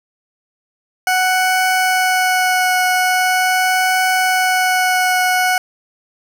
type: tone with vibrato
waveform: 20% pulse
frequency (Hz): 740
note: F#5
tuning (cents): 0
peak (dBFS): -8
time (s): 1.07-5.58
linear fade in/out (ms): 2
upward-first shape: triangle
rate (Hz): 0.42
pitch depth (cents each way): 12
effects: none